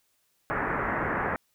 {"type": "low-pass noise", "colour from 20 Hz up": "white", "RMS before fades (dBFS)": -29, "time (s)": [0.5, 1.36], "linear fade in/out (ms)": 0, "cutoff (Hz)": 1900, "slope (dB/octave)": 48, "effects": ["white hiss -71 dBFS RMS until 1.54 s"]}